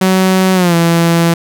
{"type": "tone with pitch glide", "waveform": "sawtooth", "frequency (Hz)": [187.7, 168.19], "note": ["F#3", "E3"], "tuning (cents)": [25, 35], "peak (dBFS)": -4, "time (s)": [0.01, 1.34], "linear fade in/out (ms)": 5, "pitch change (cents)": -190, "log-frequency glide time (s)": [0.54, 0.75], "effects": []}